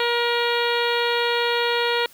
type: harmonic tone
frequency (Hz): 475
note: A#4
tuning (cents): +33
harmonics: 1 / 2 / 3 / 4 / 5 / 6 / 7 / 8 / 9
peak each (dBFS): -23 / -26 / -28 / -29 / -30 / -31 / -31 / -32 / -33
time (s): 0-2.06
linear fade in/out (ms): 2
effects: white hiss -50 dBFS RMS until 2.13 s